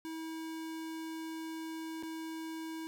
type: tone with dropouts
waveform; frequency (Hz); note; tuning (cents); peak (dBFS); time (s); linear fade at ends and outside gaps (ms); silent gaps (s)
square; 322; E4; -41; -40; 0.05-2.87; 0; 2.026-2.033
effects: none